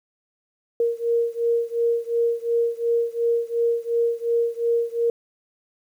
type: beating tone pair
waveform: sine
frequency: 466.2 / 469 Hz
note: A#4 / A#4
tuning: 0 / +11 cents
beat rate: 2.8 Hz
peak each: -22 / -23 dBFS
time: 0.8-5.1 s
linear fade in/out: 2 ms
effects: 9-bit